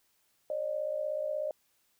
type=tone pair together; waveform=sine; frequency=550 / 606.5 Hz; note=C#5 / D#5; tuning=-14 / -44 cents; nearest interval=major second; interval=170 cents; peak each=-36 / -32 dBFS; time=0.5-1.51 s; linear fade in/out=2 ms; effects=white hiss -72 dBFS RMS until 1.99 s